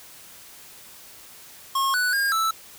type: tone with pitch steps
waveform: square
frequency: 1083 / 1484 / 1617 / 1318 Hz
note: C#6 / F#6 / G#6 / E6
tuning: -41 / +5 / -47 / -1 cents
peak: -21 dBFS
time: 1.75-2.51 s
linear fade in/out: 5 ms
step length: 190 ms
effects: white hiss -46 dBFS RMS until 2.78 s